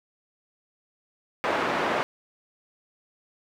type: band-pass noise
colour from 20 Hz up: pink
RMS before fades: -26 dBFS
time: 1.44-2.03 s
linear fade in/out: 0 ms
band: 390 to 1800 Hz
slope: 12 dB/octave
effects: none